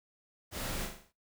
pink noise with echo, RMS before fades -39 dBFS, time 0.51-0.89 s, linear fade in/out 50 ms, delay 40 ms, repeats 6, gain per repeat -5 dB, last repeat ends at 1.13 s, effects noise-tail reverb RT60 0.2 s tail -19 dB re dry

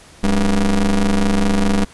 40% pulse ring-modulated tone, 95.6 Hz, G2, 43 cents flat, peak -9 dBFS, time 0.23-1.85 s, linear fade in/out 10 ms, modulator 108 Hz, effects pink hiss -44 dBFS RMS until 1.93 s + resampled to 24000 Hz

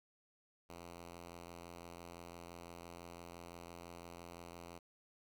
5% pulse tone, 85.9 Hz, F2, 28 cents flat, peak -39 dBFS, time 0.69-4.79 s, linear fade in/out 10 ms, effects none

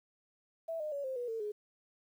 sine tone with pitch steps, 657 / 609.5 / 565.4 / 524.5 / 486.5 / 451.3 / 418.7 Hz, E5 / D#5 / C#5 / C5 / B4 / A4 / G#4, -6 / -36 / +34 / +4 / -26 / +44 / +14 cents, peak -35 dBFS, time 0.68-1.52 s, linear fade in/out 10 ms, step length 120 ms, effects 11-bit

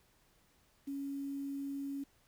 sine tone with quantisation, 278.1 Hz, C#4, 6 cents sharp, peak -37 dBFS, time 0.87-2.04 s, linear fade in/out 10 ms, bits 10, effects pink hiss -70 dBFS RMS until 2.27 s

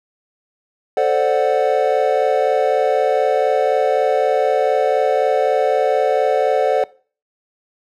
triangle chord, D dominant seventh, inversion second, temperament equal, 440 / 523.3 / 587.3 / 740 Hz, A4 / C5 / D5 / F#5, 0 / 0 / 0 / 0 cents, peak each -17 dBFS, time 0.97-6.84 s, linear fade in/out 2 ms, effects noise-tail reverb RT60 0.4 s tail -21 dB re dry

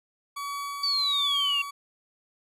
40% pulse tone with tremolo, 1135 Hz, C#6, 41 cents sharp, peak -30 dBFS, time 0.36-1.71 s, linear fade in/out 10 ms, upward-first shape sine, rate 1.3 Hz, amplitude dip 35%
sine exponential sweep, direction down, 4631 to 2729 Hz, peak -23 dBFS, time 0.83-1.62 s, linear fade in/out 5 ms
effects resampled to 32000 Hz

